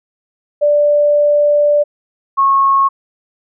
sine tone pair in turn, 587.3 / 1093.4 Hz, D5 / C#6, 0 / -24 cents, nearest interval major seventh, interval 1076 cents, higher second, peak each -8 dBFS, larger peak neither, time 0.61-1.84 / 2.37-2.89 s, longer first, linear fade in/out 20 ms, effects none

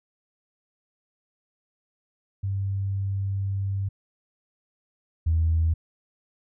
sine tone pair in turn, 98 / 81.34 Hz, G2 / E2, 0 / -23 cents, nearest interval minor third, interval 323 cents, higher first, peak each -24 / -18 dBFS, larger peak second, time 2.43-3.89 / 5.26-5.74 s, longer first, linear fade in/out 10 ms, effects tanh soft clip ceiling -14 dBFS

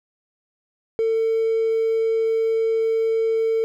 triangle tone with hard clipping, 449.1 Hz, A4, 35 cents sharp, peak -18 dBFS, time 0.99-3.64 s, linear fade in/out 0 ms, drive 4 dB, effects none

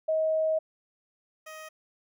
sine / 15% pulse tone pair in turn, 633 / 627.2 Hz, D#5 / D#5, +30 / +14 cents, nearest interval unison, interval 16 cents, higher first, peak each -23 / -35 dBFS, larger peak first, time 0.08-0.59 / 1.46-1.69 s, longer first, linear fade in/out 10 ms, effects none

